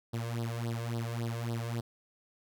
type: tone with flanger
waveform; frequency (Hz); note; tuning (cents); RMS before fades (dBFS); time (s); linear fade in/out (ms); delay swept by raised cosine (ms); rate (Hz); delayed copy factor
sawtooth; 116.54; A#2; 0; -35; 0.13-1.81; 10; 0.21 to 1.91; 3.6; +0.9
effects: none